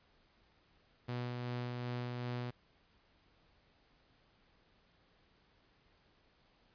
sawtooth tone with tremolo, 122.5 Hz, B2, 14 cents flat, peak -33 dBFS, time 1.08-2.51 s, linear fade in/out 10 ms, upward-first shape sine, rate 2.6 Hz, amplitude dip 25%, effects pink hiss -70 dBFS RMS until 6.74 s + resampled to 11025 Hz

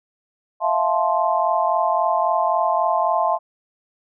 sine chord, F major seventh, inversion third, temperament just, 654.8 / 698.5 / 873.1 / 1047.7 Hz, E5 / F5 / A5 / C6, -12 / 0 / -14 / +2 cents, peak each -22 dBFS, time 0.6-3.39 s, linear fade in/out 50 ms, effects none

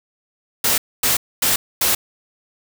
white noise bursts, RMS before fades -17 dBFS, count 4, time 0.64-1.95 s, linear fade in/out 5 ms, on 140 ms, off 250 ms, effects none

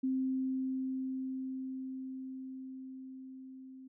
sine tone with level ramp, 261.9 Hz, C4, 2 cents sharp, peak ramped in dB -29 to -48 dBFS, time 0.03-3.88 s, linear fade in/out 10 ms, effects none

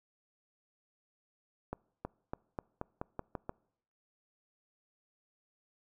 accelerating click train, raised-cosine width 1 ms, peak -23 dBFS, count 9, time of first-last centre 1.73-3.494 s, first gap 320 ms, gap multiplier 0.89, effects noise-tail reverb RT60 0.7 s tail -25 dB re dry

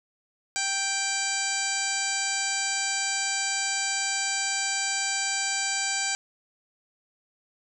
harmonic tone with a mistuned harmonic, 784 Hz, G5, in tune, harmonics 1 / 2 / 3 / 4 / 5 / 6 / 7 / 8 / 9 / 10, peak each -35 / -33 / -33 / -39 / -39 / -33 / -37 / -39 / -33 / -33 dBFS, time 0.56-6.15 s, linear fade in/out 0 ms, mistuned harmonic 7, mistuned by +71 cents, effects 10-bit

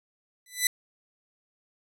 10% pulse tone with exponential growth, 1994 Hz, B6, 16 cents sharp, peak -9 dBFS, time 0.46-0.67 s, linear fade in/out 2 ms, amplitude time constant 44 ms, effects none

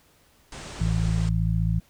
pink low-pass noise, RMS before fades -39 dBFS, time 0.52-1.29 s, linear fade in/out 2 ms, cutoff 9200 Hz, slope 96 dB/octave
harmonic tone, 55 Hz, A1, in tune, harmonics 1 / 2 / 3, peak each -25 / -25 / -25 dBFS, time 0.8-1.8 s, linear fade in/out 10 ms
effects pink hiss -60 dBFS RMS until 1.89 s

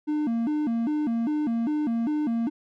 triangle tone with vibrato, 263.7 Hz, C4, 14 cents sharp, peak -21 dBFS, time 0.07-2.5 s, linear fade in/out 20 ms, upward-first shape square, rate 2.5 Hz, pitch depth 230 cents each way, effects none

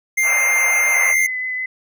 square tone, 2101 Hz, C7, 7 cents sharp, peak -15 dBFS, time 0.17-1.27 s, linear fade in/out 10 ms
white band-pass noise, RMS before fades -26 dBFS, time 0.22-1.15 s, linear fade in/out 50 ms, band 500 to 2600 Hz, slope 96 dB/octave
sine tone with vibrato, 2019 Hz, B6, 38 cents sharp, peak -21 dBFS, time 0.94-1.66 s, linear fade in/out 5 ms, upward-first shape triangle, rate 6.2 Hz, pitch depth 13 cents each way
effects none

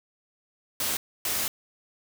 white noise bursts at uneven times, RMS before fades -28 dBFS, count 2, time 0.8-0.97 / 1.25-1.48 s, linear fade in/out 2 ms, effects none

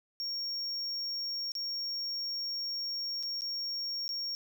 triangle tone with dropouts, 5540 Hz, F8, 15 cents flat, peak -32 dBFS, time 0.2-4.35 s, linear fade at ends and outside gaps 0 ms, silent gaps 1.519-1.552 / 3.228-3.233 / 3.409-3.419 / 4.08-4.091 s, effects none

